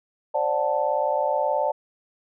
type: chord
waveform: sine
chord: D dominant seventh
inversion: third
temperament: just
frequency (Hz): 528.6 / 587.3 / 734.2 / 881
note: C5 / D5 / F#5 / A5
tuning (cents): +18 / 0 / -14 / +2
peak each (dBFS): -28 / -24 / -29 / -25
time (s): 0.34-1.72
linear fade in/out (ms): 10
effects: none